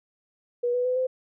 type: tone with pitch steps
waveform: sine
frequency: 484.1 / 494 / 504.1 / 514.4 Hz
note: B4 / B4 / B4 / C5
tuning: -35 / 0 / +35 / -30 cents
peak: -22 dBFS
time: 0.63-1.07 s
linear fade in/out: 10 ms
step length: 110 ms
effects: none